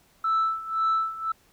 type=tone with tremolo; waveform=sine; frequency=1318.5 Hz; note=E6; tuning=in tune; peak=-18 dBFS; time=0.24-1.32 s; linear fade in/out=5 ms; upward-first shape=sine; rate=1.9 Hz; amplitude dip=85%; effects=tanh soft clip ceiling -18 dBFS + pink hiss -61 dBFS RMS until 1.52 s